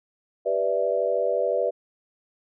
sine chord, E minor seventh, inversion first, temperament equal, 392 / 493.9 / 587.3 / 659.3 Hz, G4 / B4 / D5 / E5, 0 / 0 / 0 / 0 cents, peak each -30 / -25 / -25 / -28 dBFS, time 0.45-1.71 s, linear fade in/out 20 ms, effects none

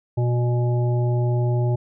harmonic tone with a mistuned harmonic, 121.6 Hz, B2, 26 cents flat, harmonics 1 / 3 / 5 / 7, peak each -18 / -28 / -32 / -35 dBFS, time 0.17-1.76 s, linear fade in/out 10 ms, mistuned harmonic 7, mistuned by -24 cents, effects none

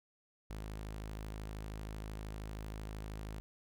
sawtooth tone, 52.9 Hz, G#1, 33 cents sharp, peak -38 dBFS, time 0.5-3.4 s, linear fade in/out 0 ms, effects none

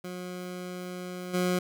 20% pulse tone with level steps, 180.5 Hz, F#3, 43 cents flat, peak -31 / -20 dBFS, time 0.04-1.59 s, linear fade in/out 5 ms, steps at 1.33 s, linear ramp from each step 20 ms, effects none

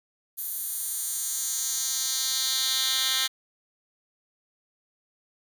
10% pulse tone with high-pass filter sweep, 262.8 Hz, C4, 8 cents sharp, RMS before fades -28 dBFS, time 0.37-3.28 s, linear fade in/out 20 ms, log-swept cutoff 12000 to 2900 Hz, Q 1.8, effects none

